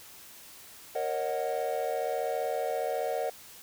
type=chord; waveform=triangle; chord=D# minor seventh; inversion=second; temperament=equal with one note detuned; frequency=466.2 / 547.4 / 622.3 / 740 Hz; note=A#4 / C#5 / D#5 / F#5; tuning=0 / -22 / 0 / 0 cents; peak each=-32 dBFS; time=0.95-3.3 s; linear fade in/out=5 ms; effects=tanh soft clip ceiling -17 dBFS + white hiss -50 dBFS RMS until 3.62 s